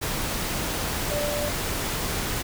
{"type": "tone in noise", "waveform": "sine", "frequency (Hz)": 587.3, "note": "D5", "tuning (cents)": 0, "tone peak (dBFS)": -27, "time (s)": [1.1, 1.5], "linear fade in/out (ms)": 20, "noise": "pink", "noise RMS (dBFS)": -28, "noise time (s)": [0.01, 2.43], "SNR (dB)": -2, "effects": []}